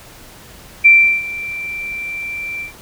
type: tone with ADSR envelope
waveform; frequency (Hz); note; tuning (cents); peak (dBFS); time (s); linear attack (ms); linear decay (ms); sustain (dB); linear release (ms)
sine; 2349; D7; 0; -3; 0.84-2.73; 18; 360; -19; 120
effects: pink hiss -40 dBFS RMS until 2.81 s